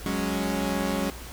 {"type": "chord", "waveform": "sawtooth", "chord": "F# suspended second", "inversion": "none", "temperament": "equal", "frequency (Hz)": [185, 207.7, 277.2], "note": ["F#3", "G#3", "C#4"], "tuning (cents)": [0, 0, 0], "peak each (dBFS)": -26, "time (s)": [0.06, 1.1], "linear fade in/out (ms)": 0, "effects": ["added 60 Hz sine -41 dBFS peak until 1.32 s", "pink hiss -42 dBFS RMS until 1.32 s"]}